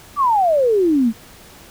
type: exponential sweep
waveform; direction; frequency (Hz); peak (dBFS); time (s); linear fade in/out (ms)
sine; down; 1198 to 213.3; -12; 0.16-1.13; 50
effects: pink hiss -43 dBFS RMS until 1.7 s